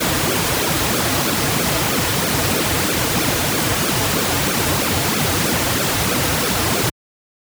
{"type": "noise with flanger", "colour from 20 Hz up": "pink", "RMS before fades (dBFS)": -18, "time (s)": [0, 6.9], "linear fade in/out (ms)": 10, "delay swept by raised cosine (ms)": [1, 5.4], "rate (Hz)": 3.1, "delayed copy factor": -0.8, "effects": ["high-pass 80 Hz 12 dB/octave"]}